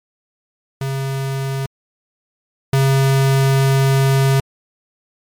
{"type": "tone pair in turn", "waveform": "square", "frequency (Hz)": [135.4, 135.4], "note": ["C#3", "C#3"], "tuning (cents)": [-40, -40], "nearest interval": "unison", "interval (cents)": 0, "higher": "neither", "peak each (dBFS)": [-20, -12], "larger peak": "second", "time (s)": [[0.81, 1.66], [2.73, 4.4]], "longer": "second", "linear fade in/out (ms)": 2, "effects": ["MP3 96 kbps"]}